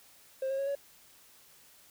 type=tone with pitch steps; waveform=triangle; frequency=530 / 540.2 / 550.6 / 561.2 Hz; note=C5 / C#5 / C#5 / C#5; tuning=+22 / -45 / -12 / +21 cents; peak=-27 dBFS; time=0.42-0.752 s; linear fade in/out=5 ms; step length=83 ms; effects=tanh soft clip ceiling -25 dBFS + white hiss -59 dBFS RMS until 1.9 s